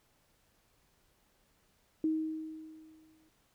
sine tone with exponential decay, 315.4 Hz, D#4, 24 cents sharp, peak -26 dBFS, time 2.04-3.29 s, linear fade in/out 2 ms, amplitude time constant 270 ms, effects pink hiss -71 dBFS RMS until 3.54 s

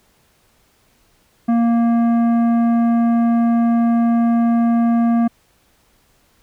triangle tone with tanh clipping, 233.1 Hz, A#3, in tune, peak -14 dBFS, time 1.48-5.28 s, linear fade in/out 10 ms, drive 15 dB, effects pink hiss -58 dBFS RMS until 6.42 s

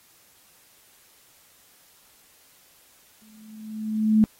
sine tone with exponential growth, 216.7 Hz, A3, 26 cents flat, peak -12 dBFS, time 3.22-4.24 s, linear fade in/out 0 ms, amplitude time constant 220 ms, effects white hiss -57 dBFS RMS until 4.39 s + AAC 48 kbps

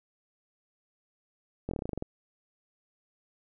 slowing click train, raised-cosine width 2 ms, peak -20 dBFS, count 11, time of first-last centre 1.69-2.024 s, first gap 22 ms, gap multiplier 1.09, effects none

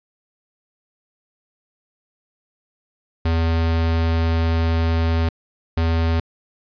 square tone bursts at uneven times, 82.3 Hz, E2, 2 cents flat, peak -17 dBFS, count 2, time 3.25-5.29 / 5.77-6.2 s, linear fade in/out 5 ms, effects resampled to 11025 Hz + 9-bit

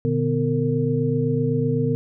sine tone cluster, 122.1 / 150 / 249.9 / 457.3 Hz, B2 / D3 / B3 / A#4, -19 / +37 / +21 / -33 cents, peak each -24 dBFS, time 0.05-1.95 s, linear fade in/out 0 ms, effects none

